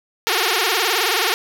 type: tone with vibrato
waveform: 5% pulse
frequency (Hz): 407.1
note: G#4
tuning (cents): -35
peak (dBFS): -5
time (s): 0.27-1.34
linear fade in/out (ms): 0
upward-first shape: sine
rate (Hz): 19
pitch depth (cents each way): 240
effects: none